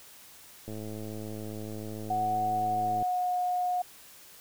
click train, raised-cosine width 2 ms, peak -27 dBFS, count 252, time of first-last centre 0.68-3.026 s, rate 107 Hz
sine tone with pitch glide, 740 to 722.3 Hz, F#5 to F#5, 0 to -42 cents, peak -26 dBFS, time 2.1-3.82 s, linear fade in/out 5 ms, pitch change -42 cents, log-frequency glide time 2.49-3.36 s
effects white hiss -52 dBFS RMS until 4.4 s

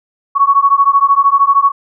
sine beating tone pair, 1108.7 / 1121.7 Hz, C#6 / C#6, 0 / +20 cents, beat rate 13 Hz, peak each -10 dBFS, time 0.35-1.72 s, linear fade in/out 20 ms, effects none

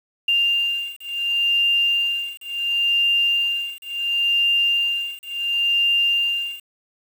sine beating tone pair, 2794 / 2794.71 Hz, F7 / F7, 0 / +1 cents, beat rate 0.71 Hz, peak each -21 dBFS, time 0.28-6.64 s, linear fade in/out 5 ms, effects 7-bit

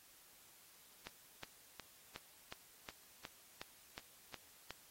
click train, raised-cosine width 0.2 ms, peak -28 dBFS, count 11, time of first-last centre 1.07-4.706 s, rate 2.75 Hz, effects white hiss -64 dBFS RMS until 4.9 s + AAC 48 kbps

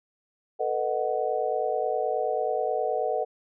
sine chord, B dominant seventh, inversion third, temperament just, 444.5 / 493.9 / 617.4 / 740.8 Hz, A4 / B4 / D#5 / F#5, +18 / 0 / -14 / +2 cents, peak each -30 / -30 / -30 / -29 dBFS, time 0.59-3.25 s, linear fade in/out 20 ms, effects none

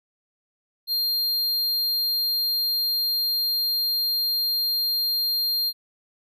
square tone, 4200 Hz, C8, 6 cents sharp, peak -22 dBFS, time 0.87-5.73 s, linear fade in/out 50 ms, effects none

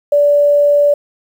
sine tone, 580 Hz, D5, 22 cents flat, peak -7 dBFS, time 0.12-0.94 s, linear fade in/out 5 ms, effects 7-bit

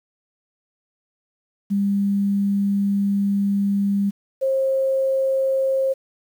sine tone pair in turn, 200 / 533.9 Hz, G3 / C5, +35 / +35 cents, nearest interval octave + perfect fourth, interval 1700 cents, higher second, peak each -17 dBFS, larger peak neither, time 1.7-4.11 / 4.41-5.94 s, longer first, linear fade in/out 20 ms, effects 8-bit

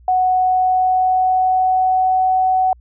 sine tone with pitch glide, 740 to 748.6 Hz, F#5 to F#5, 0 to +20 cents, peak -12 dBFS, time 0.08-2.73 s, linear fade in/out 2 ms, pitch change +20 cents, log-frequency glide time 0.31-2.28 s, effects added 60 Hz sine -43 dBFS peak until 2.8 s

